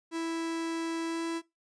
45% pulse tone with pitch glide, 329.6 to 331.5 Hz, E4 to E4, 0 to +10 cents, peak -31 dBFS, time 0.11-1.42 s, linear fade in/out 50 ms, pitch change +10 cents, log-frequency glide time 1.05-1.24 s, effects noise-tail reverb RT60 0.2 s tail -20 dB re dry + resampled to 22050 Hz

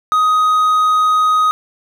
triangle tone with hard clipping, 1253 Hz, D#6, 12 cents sharp, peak -11 dBFS, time 0.12-1.51 s, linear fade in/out 0 ms, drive 6 dB, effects none

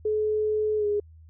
sine tone with pitch glide, 427.8 to 413.5 Hz, A4 to G#4, -49 to -8 cents, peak -22 dBFS, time 0.05-1 s, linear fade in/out 5 ms, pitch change -59 cents, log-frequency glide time 0.77-0.86 s, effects added 80 Hz sine -47 dBFS peak until 1.29 s

